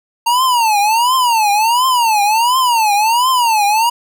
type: tone with vibrato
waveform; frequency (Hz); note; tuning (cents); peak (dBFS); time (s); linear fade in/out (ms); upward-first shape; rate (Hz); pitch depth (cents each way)
square; 920; A#5; -23; -11; 0.26-3.9; 10; triangle; 1.4; 240
effects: none